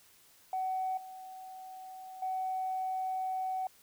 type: tone with level steps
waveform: sine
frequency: 752 Hz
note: F#5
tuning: 28 cents sharp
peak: -30 / -44 / -31 dBFS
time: 0.53-3.67 s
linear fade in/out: 2 ms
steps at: 0.97 / 2.22 s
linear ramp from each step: 5 ms
effects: tanh soft clip ceiling -26 dBFS + white hiss -62 dBFS RMS until 3.82 s